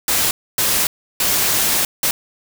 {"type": "noise bursts at uneven times", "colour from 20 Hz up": "white", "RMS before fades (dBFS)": -17, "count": 4, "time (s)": [[0.08, 0.31], [0.58, 0.87], [1.2, 1.85], [2.03, 2.11]], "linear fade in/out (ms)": 2, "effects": []}